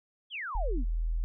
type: exponential sweep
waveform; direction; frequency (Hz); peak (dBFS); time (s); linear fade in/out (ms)
sine; down; 3451 to 206.8; -34; 0.3-0.85; 50
type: tone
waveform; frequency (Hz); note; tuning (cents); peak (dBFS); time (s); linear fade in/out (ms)
sine; 40.97; E1; -10; -27; 0.55-1.24; 0
effects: none